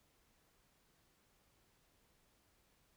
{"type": "silence", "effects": ["pink hiss -74 dBFS RMS until 2.96 s"]}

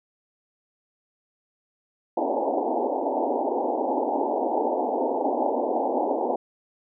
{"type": "band-pass noise", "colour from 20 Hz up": "white", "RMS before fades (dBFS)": -25, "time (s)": [2.17, 6.36], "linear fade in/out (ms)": 5, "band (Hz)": [240, 900], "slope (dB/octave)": 96, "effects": []}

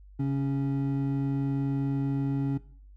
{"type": "tone pair together", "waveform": "triangle", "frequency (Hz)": [136.49, 277.2], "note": ["C#3", "C#4"], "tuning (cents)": [-26, 0], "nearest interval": "octave", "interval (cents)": 1226, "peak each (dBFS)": [-25, -27], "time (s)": [0.19, 2.58], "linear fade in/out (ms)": 10, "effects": ["noise-tail reverb RT60 0.5 s tail -18 dB re dry", "added 49 Hz sine -48 dBFS peak until 2.96 s"]}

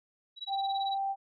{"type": "tone with tremolo", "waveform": "sine", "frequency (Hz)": 3900, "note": "B7", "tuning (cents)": -23, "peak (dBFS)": -34, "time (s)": [0.36, 0.98], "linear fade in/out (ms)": 50, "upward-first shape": "sine", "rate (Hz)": 18, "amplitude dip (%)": 100}
{"type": "tone", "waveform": "sine", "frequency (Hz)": 784, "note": "G5", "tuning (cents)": 0, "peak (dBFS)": -29, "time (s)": [0.47, 1.16], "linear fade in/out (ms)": 50}
{"effects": []}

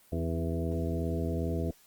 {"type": "harmonic tone with a mistuned harmonic", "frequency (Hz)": 82.41, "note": "E2", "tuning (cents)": 0, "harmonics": [1, 2, 3, 4, 5, 6, 8], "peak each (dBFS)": [-32, -35, -37, -38, -39, -40, -41], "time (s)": [0.12, 1.71], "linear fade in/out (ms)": 5, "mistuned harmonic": 3, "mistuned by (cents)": 37, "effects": ["white hiss -61 dBFS RMS until 1.86 s", "Opus 24 kbps"]}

